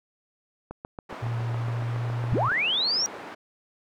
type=click train; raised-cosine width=1 ms; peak=-22 dBFS; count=14; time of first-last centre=0.71-2.518 s; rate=7.19 Hz
type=band-pass noise; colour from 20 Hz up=white; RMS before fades=-40 dBFS; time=1.09-3.35 s; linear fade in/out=10 ms; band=180 to 1200 Hz; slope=12 dB/octave
type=tone with pitch glide; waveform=sine; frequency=117 to 118.91 Hz; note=A#2 to A#2; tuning=+7 to +35 cents; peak=-26 dBFS; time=1.22-2.49 s; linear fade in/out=10 ms; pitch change=+28 cents; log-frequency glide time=1.42-2.21 s
type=linear sweep; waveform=sine; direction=up; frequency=36.71 to 5790 Hz; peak=-22 dBFS; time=2.32-3.06 s; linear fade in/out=0 ms
effects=none